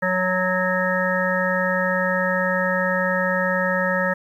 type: harmonic tone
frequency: 184.4 Hz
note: F#3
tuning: 6 cents flat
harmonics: 1 / 3 / 5 / 7 / 9 / 10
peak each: -26 / -23 / -29 / -28 / -26 / -25 dBFS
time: 0.02-4.14 s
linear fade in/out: 10 ms
effects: 9-bit